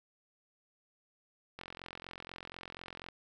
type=click train; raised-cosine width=0.3 ms; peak=-28 dBFS; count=67; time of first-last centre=1.59-3.087 s; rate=44.1 Hz; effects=none